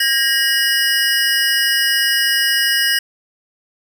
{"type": "tone cluster", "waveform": "square", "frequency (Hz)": [1622, 1880, 2913, 5090], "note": ["G#6", "A#6", "F#7", "D#8"], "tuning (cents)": [-41, 14, -28, 39], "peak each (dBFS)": -20, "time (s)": [0, 2.99], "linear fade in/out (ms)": 5, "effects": []}